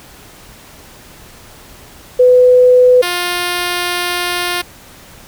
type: tone pair in turn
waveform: sine / 5% pulse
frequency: 500 / 353.6 Hz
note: B4 / F4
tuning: +21 / +22 cents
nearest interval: tritone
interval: 599 cents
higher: first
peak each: -4 dBFS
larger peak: neither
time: 2.19-3.02 / 3.02-4.62 s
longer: second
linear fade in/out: 10 ms
effects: pink hiss -39 dBFS RMS until 5.27 s